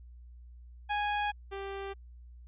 sawtooth tone pair in turn, 828 / 393 Hz, G#5 / G4, -5 / +4 cents, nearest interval octave + minor second, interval 1291 cents, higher first, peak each -25 / -33 dBFS, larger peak first, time 0.89-1.32 / 1.51-1.94 s, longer neither, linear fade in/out 20 ms, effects added 60 Hz sine -48 dBFS peak until 2.47 s + resampled to 8000 Hz

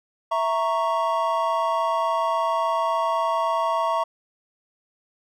triangle chord, A# diminished, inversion second, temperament equal, 659.3 / 932.3 / 1108.7 Hz, E5 / A#5 / C#6, 0 / 0 / 0 cents, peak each -23 dBFS, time 0.31-4.04 s, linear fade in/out 10 ms, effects none

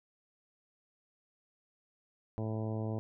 harmonic tone, 109.6 Hz, A2, 6 cents flat, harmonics 1 / 2 / 3 / 4 / 5 / 6 / 7 / 8 / 9, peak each -35 / -40 / -43 / -44 / -46 / -47 / -51 / -55 / -55 dBFS, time 2.38-2.99 s, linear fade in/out 0 ms, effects none

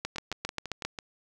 two click trains, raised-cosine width 0.2 ms, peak -14 / -19 dBFS, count 7 / 6, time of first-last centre 0.05-0.85 / 0.16-0.988 s, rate 7.5 / 6.04 Hz, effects none

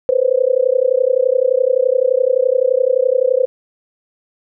sine tone with amplitude modulation, 513 Hz, C5, 34 cents flat, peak -7 dBFS, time 0.09-3.46 s, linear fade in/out 0 ms, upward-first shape sine, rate 31.7 Hz, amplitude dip 100%, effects none

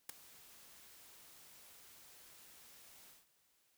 white noise with ADSR envelope, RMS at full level -39 dBFS, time 0.09-3.27 s, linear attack 5 ms, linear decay 6 ms, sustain -21 dB, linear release 170 ms, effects white hiss -75 dBFS RMS until 3.77 s

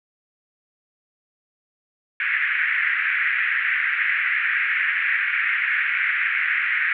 pink band-pass noise, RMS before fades -22 dBFS, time 2.2-6.93 s, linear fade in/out 2 ms, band 1600 to 2300 Hz, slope 48 dB/octave, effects none

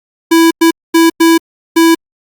square tone bursts at uneven times, 330 Hz, E4, 2 cents sharp, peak -5 dBFS, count 5, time 0.31-0.51 / 0.61-0.71 / 0.94-1.1 / 1.2-1.38 / 1.76-1.95 s, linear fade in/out 10 ms, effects Opus 48 kbps

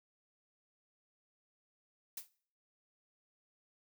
blue noise with exponential decay, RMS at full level -38 dBFS, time 2.17-2.29 s, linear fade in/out 5 ms, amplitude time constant 26 ms, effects noise-tail reverb RT60 0.5 s tail -20 dB re dry

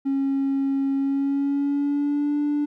triangle tone with pitch glide, 273.4 to 293 Hz, C#4 to D4, -24 to -4 cents, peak -17 dBFS, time 0.05-2.66 s, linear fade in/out 20 ms, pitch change +120 cents, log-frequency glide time 0.96-2.38 s, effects tanh soft clip ceiling -16 dBFS

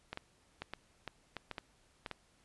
clicks, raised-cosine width 0.3 ms, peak -24 dBFS, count 10, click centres 0.13 / 0.174 / 0.62 / 0.736 / 1.077 / 1.367 / 1.513 / 1.582 / 2.062 / 2.113 s, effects pink hiss -69 dBFS RMS until 2.44 s + resampled to 24000 Hz

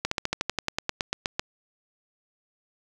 slowing click train, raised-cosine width 0.2 ms, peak -8 dBFS, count 15, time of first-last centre 0.05-1.395 s, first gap 64 ms, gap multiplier 1.06, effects 8-bit

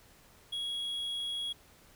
triangle tone, 3322 Hz, G#7, in tune, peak -32 dBFS, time 0.52-1.53 s, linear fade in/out 10 ms, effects pink hiss -60 dBFS RMS until 1.95 s

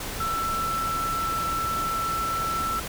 sine tone in noise, 1331 Hz, E6, 16 cents sharp, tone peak -25 dBFS, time 0.2-2.8 s, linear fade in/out 5 ms, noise pink, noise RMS -33 dBFS, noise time 0-2.88 s, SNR +5 dB, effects none

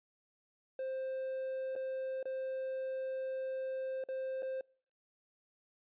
triangle tone with dropouts, 525 Hz, C5, 6 cents sharp, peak -34 dBFS, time 0.79-4.61 s, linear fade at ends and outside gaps 2 ms, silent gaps 1.754-1.761 / 2.229-2.255 / 4.039-4.087 / 4.423-4.429 s, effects noise-tail reverb RT60 0.5 s tail -26 dB re dry + resampled to 8000 Hz

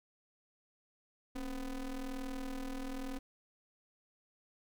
square ring-modulated tone, 124.5 Hz, B2, 14 cents sharp, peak -36 dBFS, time 1.35-3.19 s, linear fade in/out 10 ms, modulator 145 Hz, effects none

